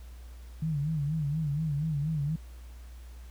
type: tone with vibrato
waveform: sine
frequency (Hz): 150.9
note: D3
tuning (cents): +47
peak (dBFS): -27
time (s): 0.62-2.36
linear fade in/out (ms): 5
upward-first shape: sine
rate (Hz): 4.2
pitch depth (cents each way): 120
effects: added 60 Hz sine -43 dBFS peak until 3.3 s + pink hiss -59 dBFS RMS until 3.3 s